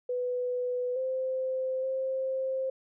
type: tone with pitch steps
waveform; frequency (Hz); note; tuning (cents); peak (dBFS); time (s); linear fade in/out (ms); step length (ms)
sine; 496.2 / 520 / 527; B4 / C5 / C5; +8 / -11 / +12; -28; 0.09-2.7; 5; 870
effects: none